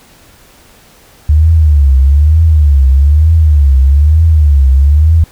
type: tone with vibrato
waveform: sine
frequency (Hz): 73.42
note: D2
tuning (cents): 0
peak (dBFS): -3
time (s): 1.29-5.24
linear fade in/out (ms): 5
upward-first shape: triangle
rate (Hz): 1.1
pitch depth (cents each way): 200
effects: pink hiss -42 dBFS RMS until 5.31 s